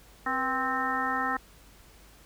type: harmonic tone with a mistuned harmonic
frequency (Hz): 261.6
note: C4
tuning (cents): 0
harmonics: 1 / 2 / 3 / 4 / 5 / 6 / 7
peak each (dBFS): -36 / -41 / -33 / -34 / -31 / -40 / -32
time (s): 0.26-1.37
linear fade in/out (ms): 5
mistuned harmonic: 2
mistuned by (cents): -110
effects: added 50 Hz sine -56 dBFS peak until 2.25 s + pink hiss -56 dBFS RMS until 2.25 s